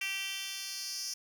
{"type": "tone with high-pass filter sweep", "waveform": "10% pulse", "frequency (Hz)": 389.4, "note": "G4", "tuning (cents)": -12, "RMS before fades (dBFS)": -38, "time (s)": [0.01, 1.14], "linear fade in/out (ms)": 5, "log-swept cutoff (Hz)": [2600, 5400], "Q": 3.8, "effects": []}